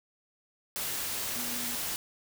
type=tone in noise; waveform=sine; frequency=241.5 Hz; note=B3; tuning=39 cents flat; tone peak=-42 dBFS; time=1.36-1.75 s; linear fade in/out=0 ms; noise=white; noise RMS=-34 dBFS; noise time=0.76-1.96 s; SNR=-11 dB; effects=none